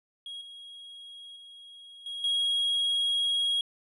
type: tone with level steps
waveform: triangle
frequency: 3294 Hz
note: G#7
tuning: 15 cents flat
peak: -36 / -42 / -45 / -33 / -23 dBFS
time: 0.26-3.61 s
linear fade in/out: 2 ms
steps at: 0.41 / 1.36 / 2.06 / 2.24 s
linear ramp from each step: 2 ms
effects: resampled to 24000 Hz